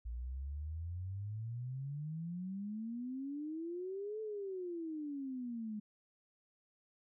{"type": "exponential two-way sweep", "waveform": "sine", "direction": "up then down", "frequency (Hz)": [56.7, 440, 207.6], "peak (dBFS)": -39, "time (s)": [0.05, 5.8], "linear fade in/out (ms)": 10, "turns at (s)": 4.21, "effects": []}